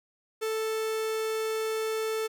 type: tone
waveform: 45% pulse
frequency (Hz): 440.4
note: A4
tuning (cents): +2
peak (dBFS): -28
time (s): 0.41-2.28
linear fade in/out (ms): 20
effects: none